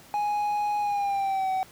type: tone with pitch glide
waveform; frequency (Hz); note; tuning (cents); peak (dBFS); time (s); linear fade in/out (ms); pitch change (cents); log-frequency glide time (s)
triangle; 830.6 to 757.3; G#5 to F#5; 0 to +40; -22; 0.14-1.63; 0; -160; 0.8-1.51
effects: pink hiss -51 dBFS RMS until 1.71 s + high-pass 80 Hz 12 dB/octave